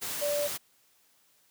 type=tone in noise; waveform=sine; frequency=583 Hz; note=D5; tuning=13 cents flat; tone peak=-27 dBFS; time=0.21-0.48 s; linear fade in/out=20 ms; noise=white; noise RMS=-35 dBFS; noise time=0.01-0.58 s; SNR=+5 dB; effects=white hiss -66 dBFS RMS until 1.5 s + high-pass 80 Hz 12 dB/octave